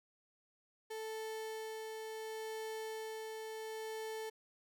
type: tone with tremolo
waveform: 35% pulse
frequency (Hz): 440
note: A4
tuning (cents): 0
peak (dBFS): -39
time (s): 0.9-4.3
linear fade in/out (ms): 10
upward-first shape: sine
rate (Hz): 0.7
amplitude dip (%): 25
effects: none